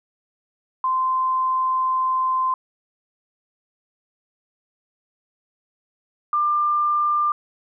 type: tone pair in turn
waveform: sine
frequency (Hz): 1037 / 1193.7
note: C6 / D6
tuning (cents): -16 / +28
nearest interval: major second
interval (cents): 244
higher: second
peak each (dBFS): -18 / -17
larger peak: second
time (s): 0.84-2.54 / 6.33-7.32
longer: first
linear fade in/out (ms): 2
effects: none